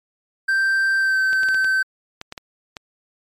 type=tone with pitch glide; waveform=triangle; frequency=1568 to 1542.8 Hz; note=G6 to G6; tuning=0 to -28 cents; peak=-14 dBFS; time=0.48-1.83 s; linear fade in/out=10 ms; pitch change=-28 cents; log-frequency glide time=0.98-1.19 s
type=clicks; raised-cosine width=0.2 ms; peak=-15 dBFS; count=9; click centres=1.331 / 1.433 / 1.487 / 1.545 / 1.645 / 2.214 / 2.324 / 2.378 / 2.768 s
effects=MP3 96 kbps